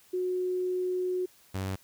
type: tone pair in turn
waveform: sine / sawtooth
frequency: 365.3 / 95.51 Hz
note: F#4 / G2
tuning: -22 / -45 cents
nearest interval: octave + major seventh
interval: 2323 cents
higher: first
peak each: -27 dBFS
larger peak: neither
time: 0.13-1.26 / 1.54-1.76 s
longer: first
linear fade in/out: 10 ms
effects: white hiss -60 dBFS RMS until 1.83 s